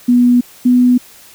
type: tone pair in turn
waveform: sine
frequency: 244.5 / 247.9 Hz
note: B3 / B3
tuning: -17 / +7 cents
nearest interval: unison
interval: 24 cents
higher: second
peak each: -6 dBFS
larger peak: neither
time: 0.08-0.41 / 0.65-0.98 s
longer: neither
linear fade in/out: 10 ms
effects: white hiss -41 dBFS RMS until 1.34 s